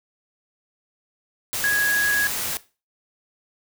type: tone in noise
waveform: sine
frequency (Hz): 1661.2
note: G#6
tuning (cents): 0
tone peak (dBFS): -18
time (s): 1.64-2.27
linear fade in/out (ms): 0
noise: white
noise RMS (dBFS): -27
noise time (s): 1.53-2.57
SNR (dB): +6
effects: noise-tail reverb RT60 0.3 s tail -17 dB re dry